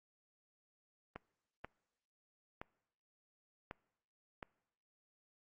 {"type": "clicks", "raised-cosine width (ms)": 0.5, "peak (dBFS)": -29, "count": 5, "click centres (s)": [1.16, 1.646, 2.615, 3.711, 4.428], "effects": ["noise-tail reverb RT60 0.9 s tail -24 dB re dry", "Opus 24 kbps"]}